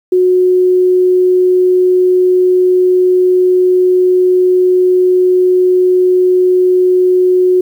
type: tone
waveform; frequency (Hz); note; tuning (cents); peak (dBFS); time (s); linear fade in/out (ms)
sine; 365.7; F#4; -20; -6; 0.12-7.61; 5
effects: 7-bit